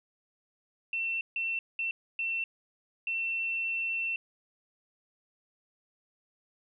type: tone bursts at uneven times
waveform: sine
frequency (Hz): 2696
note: E7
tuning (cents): +38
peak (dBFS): -29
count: 5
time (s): 0.93-1.21 / 1.36-1.59 / 1.79-1.91 / 2.19-2.44 / 3.07-4.16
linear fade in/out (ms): 2
effects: none